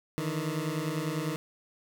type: beating tone pair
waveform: 20% pulse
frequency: 151.4 / 161.4 Hz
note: D#3 / E3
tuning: -47 / -36 cents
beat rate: 10 Hz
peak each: -28 dBFS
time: 0.18-1.36 s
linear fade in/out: 0 ms
effects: none